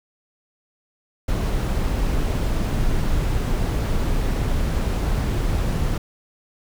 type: noise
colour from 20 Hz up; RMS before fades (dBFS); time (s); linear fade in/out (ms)
brown; -21; 1.28-5.98; 5
effects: none